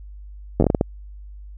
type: slowing click train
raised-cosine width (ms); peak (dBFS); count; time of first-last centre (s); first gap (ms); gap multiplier
2; -3; 8; 0.6-0.811; 10; 1.36
effects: added 50 Hz sine -36 dBFS peak until 1.57 s